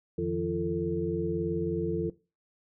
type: tone cluster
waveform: sine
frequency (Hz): 85.3 / 152.5 / 171.2 / 341.4 / 444.6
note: F2 / D#3 / F3 / F4 / A4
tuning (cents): -40 / -34 / -34 / -39 / +18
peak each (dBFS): -38 / -39 / -34 / -32 / -31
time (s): 0.18-2.1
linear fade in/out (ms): 5
effects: noise-tail reverb RT60 0.3 s tail -19 dB re dry